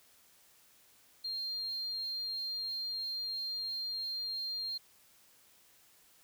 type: tone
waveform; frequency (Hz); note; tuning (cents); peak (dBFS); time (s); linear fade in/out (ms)
sine; 4199; C8; +5; -34; 1.24-4.78; 10
effects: tanh soft clip ceiling -31 dBFS + white hiss -64 dBFS RMS until 6.23 s